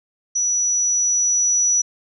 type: tone with level ramp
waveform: sine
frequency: 5890 Hz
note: F#8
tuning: 9 cents flat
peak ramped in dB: -17 to -14 dBFS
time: 0.35-1.82 s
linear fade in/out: 10 ms
effects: none